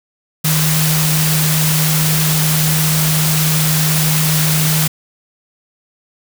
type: tone in noise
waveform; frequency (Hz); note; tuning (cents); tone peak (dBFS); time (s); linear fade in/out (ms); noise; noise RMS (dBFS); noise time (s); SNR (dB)
sine; 155.56; D#3; 0; -14; 0.44-4.88; 10; white; -17; 0.44-4.88; 0
effects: none